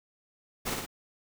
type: noise with echo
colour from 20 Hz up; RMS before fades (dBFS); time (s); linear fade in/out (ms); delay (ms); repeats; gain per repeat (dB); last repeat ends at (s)
pink; -32; 0.65-0.75; 20; 57; 2; -3; 0.864
effects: none